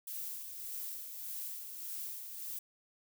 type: noise with tremolo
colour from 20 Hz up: violet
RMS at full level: -41 dBFS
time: 0.07-2.59 s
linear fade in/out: 5 ms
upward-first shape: sine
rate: 1.7 Hz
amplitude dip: 45%
effects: none